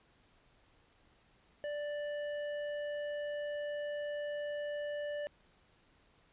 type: tone with hard clipping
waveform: triangle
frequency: 587.3 Hz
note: D5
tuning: in tune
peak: -38 dBFS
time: 1.64-5.27 s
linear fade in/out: 0 ms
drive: 14 dB
effects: pink hiss -68 dBFS RMS until 6.32 s + resampled to 8000 Hz